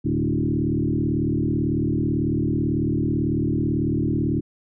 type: tone with frequency modulation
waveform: sine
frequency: 214.9 Hz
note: A3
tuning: 41 cents flat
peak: -19 dBFS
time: 0.04-4.41 s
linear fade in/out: 20 ms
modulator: 38.1 Hz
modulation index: 3.4
effects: none